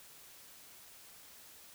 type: silence
effects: white hiss -56 dBFS RMS until 1.74 s

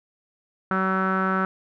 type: tone with low-pass filter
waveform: sawtooth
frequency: 189.3 Hz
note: F#3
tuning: 40 cents sharp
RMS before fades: -23 dBFS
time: 0.71-1.45 s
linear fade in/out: 0 ms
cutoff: 1400 Hz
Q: 9.6
effects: none

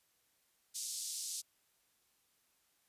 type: band-pass noise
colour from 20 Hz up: white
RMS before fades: -42 dBFS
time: 0.74-1.42 s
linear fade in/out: 20 ms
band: 4400 to 9400 Hz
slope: 24 dB/octave
effects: white hiss -75 dBFS RMS until 2.88 s + resampled to 32000 Hz

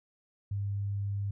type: tone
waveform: sine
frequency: 100.4 Hz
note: G2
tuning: 42 cents sharp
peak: -30 dBFS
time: 0.51-1.31 s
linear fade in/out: 5 ms
effects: none

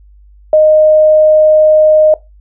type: tone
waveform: sine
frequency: 618 Hz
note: D#5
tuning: 12 cents flat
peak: -3 dBFS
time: 0.53-2.14 s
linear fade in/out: 2 ms
effects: noise-tail reverb RT60 0.2 s tail -19 dB re dry + added 50 Hz sine -38 dBFS peak until 2.4 s

